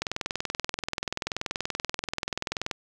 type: click train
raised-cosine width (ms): 0.2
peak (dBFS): -11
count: 57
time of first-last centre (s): 0.02-2.712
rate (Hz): 20.8
effects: none